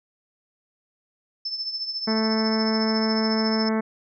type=tone with tremolo; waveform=sine; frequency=5274 Hz; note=E8; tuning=in tune; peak=-24 dBFS; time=1.45-3.69 s; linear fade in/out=5 ms; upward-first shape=triangle; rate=14 Hz; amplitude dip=70%
type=harmonic tone; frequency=220 Hz; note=A3; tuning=in tune; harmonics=1 / 2 / 3 / 4 / 5 / 6 / 7 / 8 / 9 / 10; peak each=-22 / -28 / -32 / -34 / -36 / -38 / -39 / -40 / -41 / -42 dBFS; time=2.07-3.81 s; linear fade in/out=10 ms
effects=none